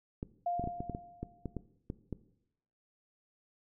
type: clicks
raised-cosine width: 3 ms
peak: -24 dBFS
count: 12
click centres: 0.229 / 0.596 / 0.64 / 0.674 / 0.805 / 0.897 / 0.949 / 1.23 / 1.457 / 1.567 / 1.901 / 2.127 s
type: tone with exponential decay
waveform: sine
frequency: 700 Hz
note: F5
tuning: 4 cents sharp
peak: -29 dBFS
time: 0.46-1.61 s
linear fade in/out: 5 ms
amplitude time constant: 250 ms
effects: noise-tail reverb RT60 0.8 s tail -17 dB re dry